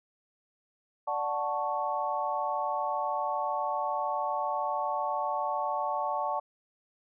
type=chord; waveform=sine; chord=D major seventh; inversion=none; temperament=equal; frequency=587.3 / 740 / 880 / 1108.7 Hz; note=D5 / F#5 / A5 / C#6; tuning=0 / 0 / 0 / 0 cents; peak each=-35 / -34 / -32 / -34 dBFS; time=1.07-6.4 s; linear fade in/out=10 ms; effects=none